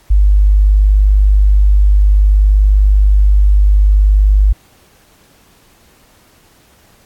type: tone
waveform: sine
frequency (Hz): 50.3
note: G1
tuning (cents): +45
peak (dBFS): -5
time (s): 0.1-4.53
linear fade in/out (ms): 10
effects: pink hiss -49 dBFS RMS until 7.05 s + AAC 64 kbps